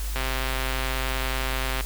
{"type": "click train", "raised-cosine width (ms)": 0.3, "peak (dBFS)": -12, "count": 217, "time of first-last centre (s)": [0.16, 1.809], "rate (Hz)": 131, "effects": ["added 50 Hz sine -27 dBFS peak until 1.85 s", "white hiss -38 dBFS RMS until 1.85 s"]}